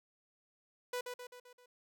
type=tone with echo; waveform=sawtooth; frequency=493.9 Hz; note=B4; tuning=in tune; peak=-32 dBFS; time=0.93-1.01 s; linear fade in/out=5 ms; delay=130 ms; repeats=5; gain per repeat=-5 dB; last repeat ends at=1.66 s; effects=none

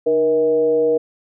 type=tone with frequency modulation; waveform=sine; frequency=474.6 Hz; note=A#4; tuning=31 cents sharp; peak=-13 dBFS; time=0.06-0.98 s; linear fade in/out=10 ms; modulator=169 Hz; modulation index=0.52; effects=none

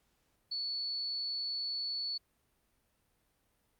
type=tone; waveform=sine; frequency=4435 Hz; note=C#8; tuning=in tune; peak=-34 dBFS; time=0.51-2.18 s; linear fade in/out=10 ms; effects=pink hiss -75 dBFS RMS until 3.79 s + Opus 48 kbps

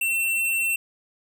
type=tone; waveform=square; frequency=2702 Hz; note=E7; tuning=42 cents sharp; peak=-22 dBFS; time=0.01-0.76 s; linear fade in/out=5 ms; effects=none

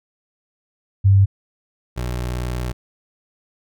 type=tone pair in turn; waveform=sine / 25% pulse; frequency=98 / 61.22 Hz; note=G2 / B1; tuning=0 / -15 cents; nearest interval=minor sixth; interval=815 cents; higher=first; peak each=-9 / -19 dBFS; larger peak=first; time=1.04-1.26 / 1.96-2.73 s; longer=second; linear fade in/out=20 ms; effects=none

